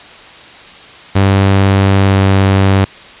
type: tone with pitch glide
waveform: sawtooth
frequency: 97.6 to 96.98 Hz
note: G2 to G2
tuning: -7 to -18 cents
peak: -3 dBFS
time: 1.15-2.85 s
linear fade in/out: 10 ms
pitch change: -11 cents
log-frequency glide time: 2.03-2.2 s
effects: white hiss -35 dBFS RMS until 3.2 s + resampled to 8000 Hz